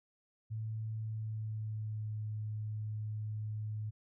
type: tone with pitch glide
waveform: sine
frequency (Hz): 110 to 107.24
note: A2 to A2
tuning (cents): 0 to -44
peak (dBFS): -36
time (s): 0.5-3.91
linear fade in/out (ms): 20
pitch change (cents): -44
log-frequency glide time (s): 0.96-2.17
effects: none